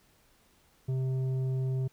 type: tone with tanh clipping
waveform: triangle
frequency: 130.81 Hz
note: C3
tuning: in tune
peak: -29 dBFS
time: 0.88-1.88 s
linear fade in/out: 10 ms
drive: 12 dB
effects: pink hiss -65 dBFS RMS until 1.92 s